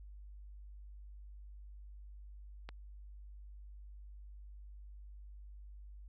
click, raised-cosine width 0.3 ms, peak -30 dBFS, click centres 2.69 s, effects added 50 Hz sine -49 dBFS peak until 6.08 s

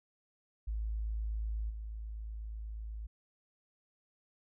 sine tone with level steps, 54.1 Hz, A1, 29 cents flat, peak -33 / -39 dBFS, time 0.67-3.07 s, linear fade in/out 10 ms, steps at 1.69 s, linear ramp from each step 20 ms, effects none

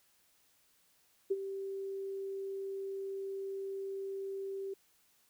sine tone with ADSR envelope, 390 Hz, G4, 9 cents flat, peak -26 dBFS, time 1.3-4.74 s, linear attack 14 ms, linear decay 37 ms, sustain -11 dB, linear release 8 ms, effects white hiss -70 dBFS RMS until 5.29 s

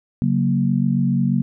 sine chord, F# major, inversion second, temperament equal, 138.59 / 185 / 233.1 Hz, C#3 / F#3 / A#3, 0 / 0 / 0 cents, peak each -20 dBFS, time 0.22-1.42 s, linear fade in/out 0 ms, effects none

